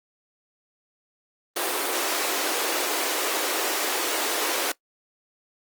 pink high-pass noise, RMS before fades -26 dBFS, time 1.56-4.72 s, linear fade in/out 5 ms, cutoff 310 Hz, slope 48 dB/octave, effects noise-tail reverb RT60 0.1 s tail -20 dB re dry + Opus 32 kbps

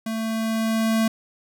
square tone with level ramp, 223 Hz, A3, 23 cents sharp, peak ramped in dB -26 to -18 dBFS, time 0.06-1.08 s, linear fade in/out 5 ms, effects none

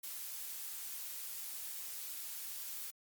blue noise, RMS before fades -44 dBFS, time 0.03-2.91 s, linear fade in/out 10 ms, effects Opus 48 kbps

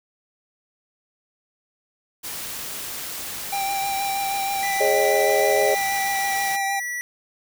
white noise, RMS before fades -32 dBFS, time 2.23-6.57 s, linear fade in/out 20 ms
square tone with vibrato, 788 Hz, G5, 9 cents sharp, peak -24 dBFS, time 3.52-6.8 s, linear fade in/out 10 ms, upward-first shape triangle, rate 6.3 Hz, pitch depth 23 cents each way
square tone with pitch glide, 1983 to 1950.1 Hz, B6 to B6, +7 to -22 cents, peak -27 dBFS, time 4.63-7.01 s, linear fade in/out 0 ms, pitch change -29 cents, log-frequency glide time 5.57-6.36 s
sine chord, Ab suspended fourth, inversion none, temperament equal with one note detuned, 415.3 / 543.6 / 622.3 Hz, Ab4 / Db5 / Eb5, 0 / -34 / 0 cents, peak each -22 dBFS, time 4.8-5.75 s, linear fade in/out 10 ms
effects none

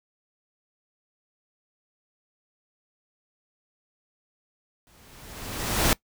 pink noise with exponential growth, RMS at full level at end -19 dBFS, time 4.87-5.93 s, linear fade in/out 0 ms, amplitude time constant 230 ms, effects noise-tail reverb RT60 0.1 s tail -22 dB re dry

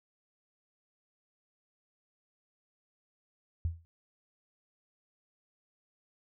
sine tone with exponential decay, 83.5 Hz, E2, 23 cents sharp, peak -25 dBFS, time 3.65-3.85 s, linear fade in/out 0 ms, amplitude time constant 43 ms, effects none

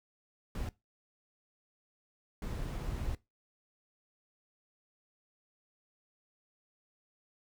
brown noise bursts at uneven times, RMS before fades -37 dBFS, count 2, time 0.55-0.69 / 2.42-3.15 s, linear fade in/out 2 ms, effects noise-tail reverb RT60 0.2 s tail -19 dB re dry

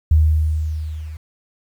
sine tone with level ramp, 77.78 Hz, D#2, in tune, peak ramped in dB -8 to -29 dBFS, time 0.11-1.17 s, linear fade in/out 5 ms, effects 8-bit

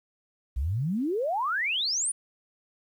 sine exponential sweep, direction up, 58.27 to 9990 Hz, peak -25 dBFS, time 0.56-2.12 s, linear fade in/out 10 ms, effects 10-bit

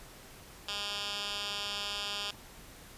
10% pulse tone with band-pass filter, 203.8 Hz, G#3, 32 cents flat, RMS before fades -37 dBFS, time 0.68-2.31 s, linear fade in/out 5 ms, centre 3800 Hz, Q 2.2, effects pink hiss -52 dBFS RMS until 2.97 s + resampled to 32000 Hz

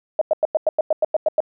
sine tone bursts, 622.3 Hz, D#5, in tune, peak -13 dBFS, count 11, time 0.19-1.404 s, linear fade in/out 2 ms, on 24 ms, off 95 ms, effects none

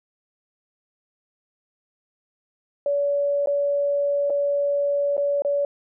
sine tone with dropouts, 570 Hz, C#5, 48 cents sharp, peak -19 dBFS, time 2.86-5.65 s, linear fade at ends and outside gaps 2 ms, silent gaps 3.46-3.472 / 4.299-4.303 / 5.168-5.178 / 5.421-5.448 s, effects none

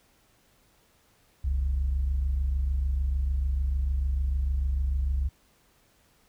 sine tone pair together, 40.79 / 67.5 Hz, E1 / C#2, -17 / -45 cents, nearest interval major sixth, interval 872 cents, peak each -29 / -23 dBFS, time 1.44-5.29 s, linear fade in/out 10 ms, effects tanh soft clip ceiling -20 dBFS + pink hiss -64 dBFS RMS until 6.28 s

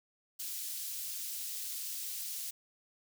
white high-pass noise, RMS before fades -40 dBFS, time 0.39-2.51 s, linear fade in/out 10 ms, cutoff 4000 Hz, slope 12 dB/octave, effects none

